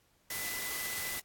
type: tone in noise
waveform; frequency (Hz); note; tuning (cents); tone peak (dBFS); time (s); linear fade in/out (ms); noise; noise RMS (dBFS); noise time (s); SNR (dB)
sine; 2002; B6; +23; -41; 0.3-1.2; 5; white; -38; 0.3-1.2; -6
effects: pink hiss -70 dBFS RMS until 1.24 s + AAC 64 kbps